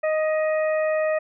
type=harmonic tone with a mistuned harmonic; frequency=622.3 Hz; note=D#5; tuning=in tune; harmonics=1 / 2 / 3 / 4; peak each=-20 / -33 / -31 / -37 dBFS; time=0.03-1.19 s; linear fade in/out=10 ms; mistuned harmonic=3; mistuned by=+17 cents; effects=none